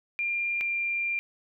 sine tone pair in turn, 2394 / 2384 Hz, D7 / D7, +33 / +25 cents, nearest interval unison, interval 8 cents, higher first, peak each -26 dBFS, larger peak neither, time 0.19-0.61 / 0.61-1.19 s, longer second, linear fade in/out 0 ms, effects none

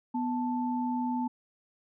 sine tone pair together, 246.9 / 880 Hz, B3 / A5, 0 / 0 cents, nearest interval octave + minor seventh, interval 2200 cents, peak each -29 / -33 dBFS, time 0.14-1.28 s, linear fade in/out 10 ms, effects none

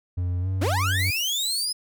triangle tone with pitch glide, 89.2 to 94.5 Hz, F2 to F#2, +37 to +37 cents, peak -21 dBFS, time 0.17-1.11 s, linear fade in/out 10 ms, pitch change +100 cents, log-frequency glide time 0.4-0.48 s
30% pulse linear sweep, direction up, 230.5 to 5120 Hz, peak -21 dBFS, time 0.61-1.73 s, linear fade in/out 10 ms
white high-pass noise, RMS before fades -37 dBFS, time 0.99-1.65 s, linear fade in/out 2 ms, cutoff 8000 Hz, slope 12 dB/octave
effects none

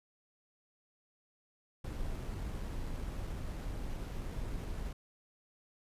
brown noise with sample-and-hold, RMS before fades -39 dBFS, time 1.84-4.93 s, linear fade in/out 5 ms, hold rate 8820 Hz, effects resampled to 32000 Hz

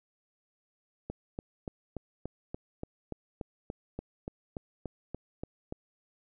click train, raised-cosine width 2 ms, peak -23 dBFS, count 17, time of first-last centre 1.1-5.724 s, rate 3.46 Hz, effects none

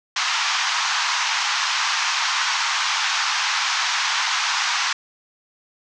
pink band-pass noise, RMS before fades -22 dBFS, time 0.16-4.93 s, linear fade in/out 5 ms, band 870 to 6500 Hz, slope 48 dB/octave, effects none

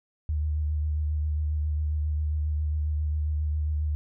sine tone with vibrato, 75.8 Hz, D#2, 45 cents flat, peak -24 dBFS, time 0.29-3.95 s, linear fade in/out 0 ms, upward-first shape sine, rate 7.4 Hz, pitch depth 26 cents each way, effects none

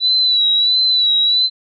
sine tone with vibrato, 3951 Hz, B7, in tune, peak -11 dBFS, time 0-1.5 s, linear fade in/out 50 ms, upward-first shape sine, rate 1.5 Hz, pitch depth 49 cents each way, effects none

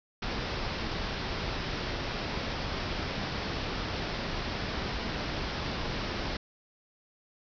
pink low-pass noise, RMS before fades -34 dBFS, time 0.22-6.37 s, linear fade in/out 5 ms, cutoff 5500 Hz, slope 96 dB/octave, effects none

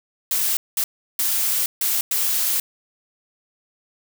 blue noise bursts at uneven times, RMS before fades -21 dBFS, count 5, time 0.31-0.57 / 0.77-0.84 / 1.19-1.66 / 1.81-2.01 / 2.11-2.6 s, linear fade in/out 2 ms, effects none

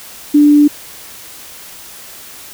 sine tone, 293.7 Hz, D4, in tune, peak -4 dBFS, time 0.34-0.68 s, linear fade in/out 10 ms, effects white hiss -34 dBFS RMS until 2.53 s

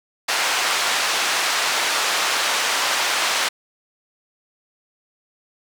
pink band-pass noise, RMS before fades -21 dBFS, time 0.28-3.49 s, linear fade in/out 10 ms, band 910 to 6800 Hz, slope 12 dB/octave, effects none

